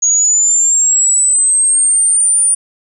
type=linear sweep; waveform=sine; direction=up; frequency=6645 to 9397 Hz; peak=-8 dBFS; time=0.02-2.55 s; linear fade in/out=10 ms; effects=none